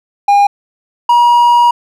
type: tone pair in turn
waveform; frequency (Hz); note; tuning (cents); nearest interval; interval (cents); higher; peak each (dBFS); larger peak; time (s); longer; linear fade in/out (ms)
triangle; 810 / 956.7; G#5 / A#5; -43 / +45; minor third; 288; second; -3; neither; 0.28-0.47 / 1.09-1.71; second; 5
effects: none